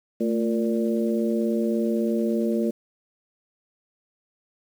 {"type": "harmonic tone with a mistuned harmonic", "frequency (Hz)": 116.54, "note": "A#2", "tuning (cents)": 0, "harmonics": [2, 3, 4, 5], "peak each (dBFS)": [-23, -27, -29, -31], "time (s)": [0.2, 2.71], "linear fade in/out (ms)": 10, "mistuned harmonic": 2, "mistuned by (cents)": -68, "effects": ["8-bit"]}